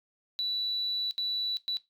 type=tone bursts at uneven times; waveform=sine; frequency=3951 Hz; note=B7; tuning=in tune; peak=-27 dBFS; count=3; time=0.39-1.11 / 1.18-1.57 / 1.68-1.77 s; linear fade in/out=0 ms; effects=noise-tail reverb RT60 0.2 s tail -17 dB re dry + tanh soft clip ceiling -23 dBFS